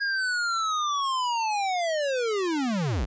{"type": "linear sweep", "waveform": "square", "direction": "down", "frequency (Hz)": [1642, 41.57], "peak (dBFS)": -25, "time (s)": [0, 3.06], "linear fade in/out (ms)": 20, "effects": ["resampled to 16000 Hz"]}